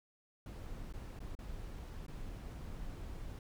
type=noise with dropouts; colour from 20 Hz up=brown; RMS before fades=-45 dBFS; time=0.46-3.39 s; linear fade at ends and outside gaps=2 ms; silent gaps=0.926-0.937 / 1.191-1.203 / 1.352-1.389 / 2.065-2.081 s; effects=none